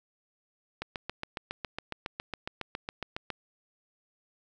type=click train; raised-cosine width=0.3 ms; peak=-18 dBFS; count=19; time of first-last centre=0.82-3.303 s; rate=7.25 Hz; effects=none